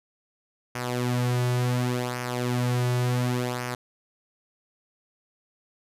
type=tone with flanger; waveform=sawtooth; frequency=123.6 Hz; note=B2; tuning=2 cents sharp; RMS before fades=-26 dBFS; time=0.75-3.75 s; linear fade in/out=5 ms; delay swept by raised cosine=0.25 to 3.85 ms; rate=0.69 Hz; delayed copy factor=-0.65; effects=resampled to 32000 Hz